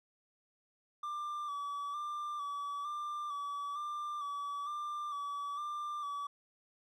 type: tone with vibrato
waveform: triangle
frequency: 1167 Hz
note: D6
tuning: 11 cents flat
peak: -35 dBFS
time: 1.03-6.27 s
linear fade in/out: 5 ms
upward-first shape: square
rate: 1.1 Hz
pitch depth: 33 cents each way
effects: none